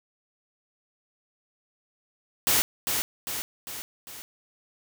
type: noise with echo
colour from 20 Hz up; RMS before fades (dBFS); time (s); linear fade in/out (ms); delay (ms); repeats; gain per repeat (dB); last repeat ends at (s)
white; -22; 2.47-2.62; 0; 400; 4; -5; 4.22
effects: none